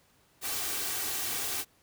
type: noise with comb filter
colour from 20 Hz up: white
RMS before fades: -33 dBFS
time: 0.41-1.65 s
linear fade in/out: 50 ms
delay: 2.6 ms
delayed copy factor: +0.5
effects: pink hiss -65 dBFS RMS until 1.82 s + high-pass 60 Hz 12 dB/octave

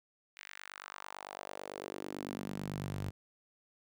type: tone with high-pass filter sweep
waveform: sawtooth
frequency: 49 Hz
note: G1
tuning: in tune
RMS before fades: -43 dBFS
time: 0.36-3.11 s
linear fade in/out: 20 ms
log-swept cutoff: 2200 to 99 Hz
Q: 2.2
effects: none

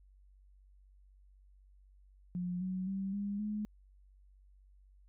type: tone with pitch steps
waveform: sine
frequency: 178.3 / 185.87 / 193.76 / 202 / 210.6 Hz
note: F3 / F#3 / G3 / G#3 / G#3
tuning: +36 / +8 / -20 / -48 / +24 cents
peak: -34 dBFS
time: 2.35-3.65 s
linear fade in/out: 0 ms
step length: 260 ms
effects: added 48 Hz sine -59 dBFS peak until 5.08 s

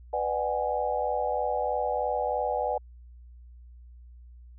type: chord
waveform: sine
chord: G# half-diminished seventh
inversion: first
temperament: just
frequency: 498.4 / 598 / 747.5 / 830.6 Hz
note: B4 / D5 / F#5 / G#5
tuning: +16 / +31 / +17 / 0 cents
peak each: -31 dBFS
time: 0.13-2.78 s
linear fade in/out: 5 ms
effects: added 60 Hz sine -46 dBFS peak until 4.58 s

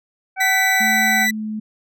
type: harmonic tone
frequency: 759 Hz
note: F#5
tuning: 44 cents sharp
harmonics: 1 / 2 / 3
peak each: -21 / -24 / -26 dBFS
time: 0.36-1.28 s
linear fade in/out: 50 ms
type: tone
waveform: 40% pulse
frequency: 1975.5 Hz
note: B6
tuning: in tune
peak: -15 dBFS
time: 0.4-1.31 s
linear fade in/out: 10 ms
type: tone with pitch glide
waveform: sine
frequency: 220 to 215.3 Hz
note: A3 to A3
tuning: 0 to -37 cents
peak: -23 dBFS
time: 0.8-1.6 s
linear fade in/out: 10 ms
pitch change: -37 cents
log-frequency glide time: 1.07-1.45 s
effects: none

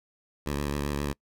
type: tone with vibrato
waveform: 10% pulse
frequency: 71.9 Hz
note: D2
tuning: 36 cents flat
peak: -20 dBFS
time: 0.46-1.13 s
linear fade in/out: 5 ms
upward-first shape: triangle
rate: 7.5 Hz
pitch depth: 46 cents each way
effects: noise-tail reverb RT60 0.1 s tail -25 dB re dry

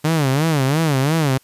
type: tone with vibrato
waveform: sawtooth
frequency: 146.83 Hz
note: D3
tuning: in tune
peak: -11 dBFS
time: 0.04-1.38 s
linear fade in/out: 10 ms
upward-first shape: sine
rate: 2.9 Hz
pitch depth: 200 cents each way
effects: white hiss -55 dBFS RMS until 1.43 s + resampled to 32000 Hz

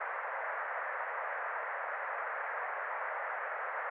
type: band-pass noise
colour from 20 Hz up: white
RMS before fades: -38 dBFS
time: 0-3.9 s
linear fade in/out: 10 ms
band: 510 to 1900 Hz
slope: 48 dB/octave
effects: none

